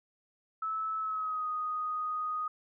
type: tone with pitch glide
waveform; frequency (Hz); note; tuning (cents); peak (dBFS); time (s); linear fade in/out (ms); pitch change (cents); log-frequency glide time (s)
sine; 1304 to 1244.4; E6 to D#6; -19 to 0; -31; 0.62-2.48; 5; -81; 0.98-1.48
effects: none